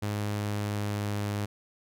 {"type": "tone with pitch glide", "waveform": "sawtooth", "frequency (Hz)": [103.83, 102.87], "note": ["G#2", "G#2"], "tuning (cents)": [0, -16], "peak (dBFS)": -25, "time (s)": [0.02, 1.46], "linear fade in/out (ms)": 10, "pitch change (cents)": -16, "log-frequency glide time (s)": [0.3, 1.3], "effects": []}